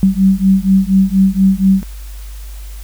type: beating tone pair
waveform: sine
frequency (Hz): 190 / 194.2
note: F#3 / G3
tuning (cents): +46 / -16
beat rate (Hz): 4.2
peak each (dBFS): -11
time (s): 0.03-1.83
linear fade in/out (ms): 0
effects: added 50 Hz sine -26 dBFS peak until 2.83 s + white hiss -41 dBFS RMS until 2.83 s